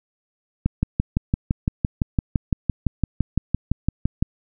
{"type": "click train", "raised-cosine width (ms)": 5, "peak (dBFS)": -6, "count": 22, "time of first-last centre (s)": [0.66, 4.225], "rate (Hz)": 5.89, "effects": []}